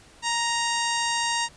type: harmonic tone with a mistuned harmonic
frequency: 934 Hz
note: A#5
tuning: 3 cents sharp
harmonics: 1 / 2 / 3 / 4 / 5 / 6 / 7 / 8 / 9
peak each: -27 / -30 / -32 / -33 / -34 / -35 / -35 / -36 / -37 dBFS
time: 0.22-1.49 s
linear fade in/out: 50 ms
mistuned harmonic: 9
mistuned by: +49 cents
effects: pink hiss -52 dBFS RMS until 1.56 s + resampled to 22050 Hz